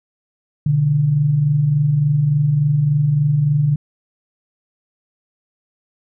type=tone pair together; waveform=sine; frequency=124 / 147.46 Hz; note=B2 / D3; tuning=+7 / +7 cents; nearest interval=minor third; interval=300 cents; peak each=-22 / -13 dBFS; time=0.66-3.76 s; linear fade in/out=5 ms; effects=none